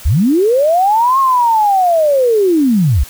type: linear two-way sweep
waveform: sine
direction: up then down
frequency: 50.9 to 1091 to 50.9 Hz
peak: -8 dBFS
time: 0.05-3.04 s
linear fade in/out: 10 ms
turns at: 1.19 s
effects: white hiss -35 dBFS RMS until 3.09 s